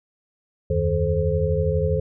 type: tone cluster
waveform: sine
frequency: 79 / 91.2 / 155.6 / 432.9 / 524 Hz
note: D#2 / F#2 / D#3 / A4 / C5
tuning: +27 / -24 / 0 / -28 / +2 cents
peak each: -25 dBFS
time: 0.7-2 s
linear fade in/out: 5 ms
effects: none